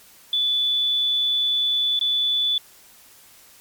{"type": "tone with dropouts", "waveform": "sine", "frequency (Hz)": 3470, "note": "A7", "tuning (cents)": -25, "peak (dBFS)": -18, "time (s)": [0.33, 2.58], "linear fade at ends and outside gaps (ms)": 2, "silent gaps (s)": [1.992, 2.011], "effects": ["white hiss -50 dBFS RMS until 3.6 s", "MP3 96 kbps"]}